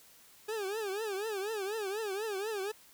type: tone with vibrato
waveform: 40% pulse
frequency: 413 Hz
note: G#4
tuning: 10 cents flat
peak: -33 dBFS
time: 0.48-2.72 s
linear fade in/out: 10 ms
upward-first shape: triangle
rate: 4.1 Hz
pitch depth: 180 cents each way
effects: white hiss -59 dBFS RMS until 2.93 s